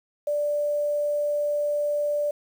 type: tone with quantisation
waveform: sine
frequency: 587.3 Hz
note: D5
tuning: in tune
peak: -22 dBFS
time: 0.27-2.31 s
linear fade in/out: 5 ms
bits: 8
effects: none